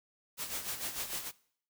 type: noise with tremolo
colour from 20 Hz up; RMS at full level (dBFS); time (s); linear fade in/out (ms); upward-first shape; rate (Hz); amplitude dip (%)
white; -36; 0.37-1.32; 50; sine; 6.7; 65
effects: noise-tail reverb RT60 0.6 s tail -21 dB re dry